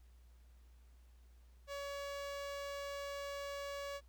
sawtooth tone with notch filter, 564 Hz, C#5, 30 cents sharp, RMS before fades -44 dBFS, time 1.67-4.01 s, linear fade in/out 50 ms, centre 11000 Hz, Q 1.1, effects added 60 Hz sine -59 dBFS peak until 4.08 s + pink hiss -75 dBFS RMS until 4.08 s

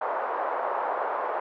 white band-pass noise, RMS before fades -29 dBFS, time 0.01-1.4 s, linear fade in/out 5 ms, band 500 to 1100 Hz, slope 24 dB/octave, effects none

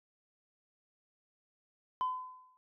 sine tone with exponential decay, 1016 Hz, B5, 49 cents sharp, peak -26 dBFS, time 2.01-2.57 s, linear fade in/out 0 ms, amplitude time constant 120 ms, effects tanh soft clip ceiling -27 dBFS

